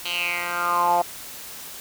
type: tone with band-pass filter sweep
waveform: 10% pulse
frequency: 174.61 Hz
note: F3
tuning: in tune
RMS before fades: -23 dBFS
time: 0.05-1.02 s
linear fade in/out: 5 ms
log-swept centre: 3400 to 740 Hz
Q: 5.7
effects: white hiss -38 dBFS RMS until 1.8 s